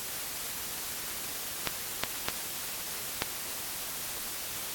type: clicks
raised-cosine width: 0.2 ms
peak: -9 dBFS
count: 4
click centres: 1.673 / 2.036 / 2.285 / 3.221 s
effects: white hiss -37 dBFS RMS until 4.74 s + AAC 64 kbps